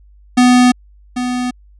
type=tone with echo; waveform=square; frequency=248.5 Hz; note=B3; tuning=11 cents sharp; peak=-7 dBFS; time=0.37-0.72 s; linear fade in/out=10 ms; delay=790 ms; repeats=1; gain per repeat=-10 dB; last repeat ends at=1.51 s; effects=added 50 Hz sine -42 dBFS peak until 1.79 s + resampled to 22050 Hz